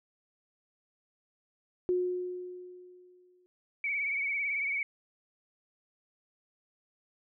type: tone with exponential decay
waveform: sine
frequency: 361.4 Hz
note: F#4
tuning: 41 cents flat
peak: -24 dBFS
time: 1.89-3.46 s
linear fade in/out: 0 ms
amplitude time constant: 340 ms
type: tone with vibrato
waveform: sine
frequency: 2256 Hz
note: C#7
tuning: 30 cents sharp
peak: -29 dBFS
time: 3.84-4.83 s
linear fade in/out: 2 ms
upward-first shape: triangle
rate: 18 Hz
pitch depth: 67 cents each way
effects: none